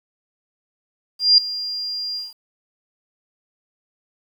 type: tone with ADSR envelope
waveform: sine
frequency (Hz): 4800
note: D8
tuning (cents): +37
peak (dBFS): -7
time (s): 1.19-2.34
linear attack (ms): 190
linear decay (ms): 3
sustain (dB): -17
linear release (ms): 180
effects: 8-bit